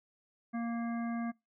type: harmonic tone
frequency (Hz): 233.1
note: A#3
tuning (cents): 0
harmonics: 1 / 3 / 5 / 7 / 9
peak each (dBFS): -33 / -43 / -47 / -50 / -52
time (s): 0.53-1.32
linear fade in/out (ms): 20
effects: noise-tail reverb RT60 0.2 s tail -23 dB re dry